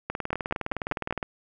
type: two click trains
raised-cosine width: 0.5 ms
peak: -12 / -14 dBFS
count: 5 / 23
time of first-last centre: 0.33-1.108 / 0.1-1.228 s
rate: 5.14 / 19.5 Hz
effects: none